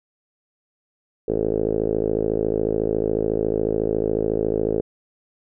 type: tone with low-pass filter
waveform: 5% pulse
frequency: 54 Hz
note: A1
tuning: 32 cents flat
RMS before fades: -22 dBFS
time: 1.28-4.81 s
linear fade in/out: 5 ms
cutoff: 440 Hz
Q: 4.5
effects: none